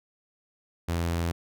sawtooth tone, 84.7 Hz, E2, 48 cents sharp, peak -22 dBFS, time 0.88-1.32 s, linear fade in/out 10 ms, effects none

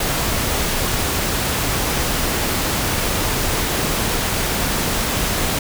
pink noise, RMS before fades -20 dBFS, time 0-5.59 s, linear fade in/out 5 ms, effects none

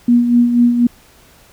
sine tone with tremolo, 240.1 Hz, B3, 49 cents flat, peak -6 dBFS, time 0.08-0.87 s, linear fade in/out 5 ms, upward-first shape sine, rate 4.1 Hz, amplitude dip 55%, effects pink hiss -47 dBFS RMS until 1.52 s

